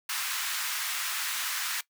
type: high-pass noise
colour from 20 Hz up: pink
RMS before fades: -32 dBFS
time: 0.09-1.81 s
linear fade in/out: 5 ms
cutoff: 1200 Hz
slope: 24 dB/octave
effects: noise-tail reverb RT60 0.1 s tail -19 dB re dry